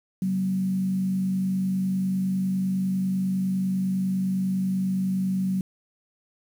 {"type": "tone with frequency modulation", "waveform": "sine", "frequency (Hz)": 188.8, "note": "F#3", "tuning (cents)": 35, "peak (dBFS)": -22, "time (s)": [0.22, 5.61], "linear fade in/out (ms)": 2, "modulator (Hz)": 49.9, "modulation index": 0.35, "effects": ["8-bit"]}